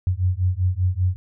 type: beating tone pair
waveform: sine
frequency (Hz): 89.1 / 94.2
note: F2 / F#2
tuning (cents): +35 / +32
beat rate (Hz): 5.1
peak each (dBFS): -21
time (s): 0.07-1.16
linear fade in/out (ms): 0
effects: none